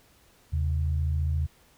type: tone pair together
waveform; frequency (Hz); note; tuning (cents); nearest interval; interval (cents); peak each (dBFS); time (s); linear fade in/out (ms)
sine; 79.8 / 134.21; D#2 / C3; +44 / +44; major sixth; 900; -24 / -32; 0.52-1.47; 20
effects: pink hiss -60 dBFS RMS until 1.77 s